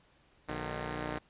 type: tone pair together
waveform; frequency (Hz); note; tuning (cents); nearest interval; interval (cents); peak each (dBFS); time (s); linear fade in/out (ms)
5% pulse; 60.5 / 152.01; B1 / D#3; -35 / -40; octave + major third; 1595; -27; 0.48-1.19; 10
effects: pink hiss -66 dBFS RMS until 1.29 s + resampled to 8000 Hz